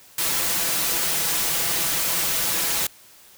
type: noise with comb filter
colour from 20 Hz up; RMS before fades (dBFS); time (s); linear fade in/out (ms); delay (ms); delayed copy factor
white; -23; 0.18-2.87; 5; 6; +0.55
effects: white hiss -50 dBFS RMS until 3.37 s